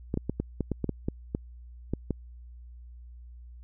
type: clicks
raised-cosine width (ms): 3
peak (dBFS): -15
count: 12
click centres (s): 0.141 / 0.174 / 0.296 / 0.4 / 0.607 / 0.717 / 0.843 / 0.893 / 1.085 / 1.349 / 1.936 / 2.107
effects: added 60 Hz sine -44 dBFS peak until 3.63 s